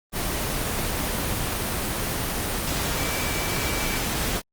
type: tone in noise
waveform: sine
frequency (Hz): 2319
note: D7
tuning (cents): -22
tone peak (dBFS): -34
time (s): 2.94-4.02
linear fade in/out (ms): 50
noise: pink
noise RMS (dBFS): -26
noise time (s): 0.12-4.42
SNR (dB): -11
effects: Opus 24 kbps